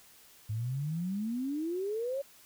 sine exponential sweep, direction up, 103.9 to 567 Hz, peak -31 dBFS, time 0.49-2.22 s, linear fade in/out 10 ms, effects white hiss -58 dBFS RMS until 2.45 s

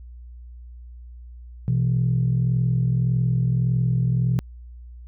sine tone pair together, 125 / 166.72 Hz, B2 / E3, +21 / +20 cents, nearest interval perfect fourth, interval 499 cents, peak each -18 / -23 dBFS, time 1.68-4.39 s, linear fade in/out 0 ms, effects tanh soft clip ceiling -12 dBFS + added 60 Hz sine -38 dBFS peak until 5.07 s

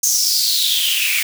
white noise with high-pass filter sweep, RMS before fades -17 dBFS, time 0.03-1.23 s, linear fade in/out 5 ms, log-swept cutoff 6400 to 2200 Hz, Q 7.1, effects none

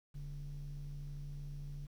triangle ring-modulated tone, 87.31 Hz, F2, in tune, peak -35 dBFS, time 0.14-1.87 s, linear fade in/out 20 ms, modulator 56 Hz, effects tanh soft clip ceiling -37 dBFS + 11-bit

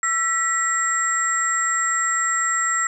sine tone cluster, 1338 / 1936 / 7570 Hz, E6 / B6 / A#8, +25 / -35 / +26 cents, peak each -23 dBFS, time 0.03-2.87 s, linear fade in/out 2 ms, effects none

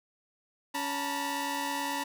sawtooth tone cluster, 280.9 / 892 / 970 Hz, C#4 / A5 / B5, +23 / +23 / -31 cents, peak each -33 / -31 / -31 dBFS, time 0.74-2.04 s, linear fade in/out 10 ms, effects none

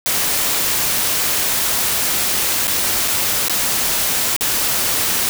white noise with dropouts, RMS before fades -18 dBFS, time 0.06-5.29 s, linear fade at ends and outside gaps 0 ms, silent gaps 2.671-2.678 / 3.077-3.081 / 3.483-3.497 / 4.364-4.409 s, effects none

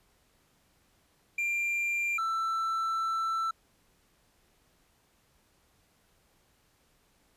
triangle tone pair in turn, 2381 / 1331.7 Hz, D7 / E6, +23 / +17 cents, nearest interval minor seventh, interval 1006 cents, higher first, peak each -26 dBFS, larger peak neither, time 1.38-2.18 / 2.18-3.51 s, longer second, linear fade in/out 5 ms, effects pink hiss -68 dBFS RMS until 7.36 s + resampled to 32000 Hz

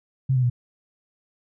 sine tone with pitch steps, 132.5 / 127.18 / 122.07 Hz, C3 / C3 / B2, +22 / -49 / -20 cents, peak -17 dBFS, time 0.29-0.5 s, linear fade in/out 10 ms, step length 70 ms, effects none

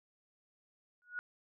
sine tone with exponential growth, 1456 Hz, F#6, 28 cents flat, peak -33 dBFS, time 1.02-1.19 s, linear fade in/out 0 ms, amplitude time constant 36 ms, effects none

